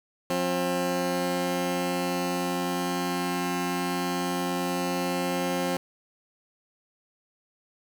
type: tone pair together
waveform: 15% pulse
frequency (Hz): 177.89 / 266.9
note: F3 / C4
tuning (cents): +32 / +35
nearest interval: perfect fifth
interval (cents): 703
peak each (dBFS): -22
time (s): 0.3-5.77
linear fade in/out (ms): 2
effects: 9-bit